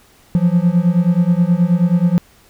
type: beating tone pair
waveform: triangle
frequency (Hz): 170 / 179.4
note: F3 / F3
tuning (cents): -46 / +47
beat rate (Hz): 9.4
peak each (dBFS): -12 / -12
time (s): 0.35-2.18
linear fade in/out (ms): 0
effects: pink hiss -50 dBFS RMS until 2.49 s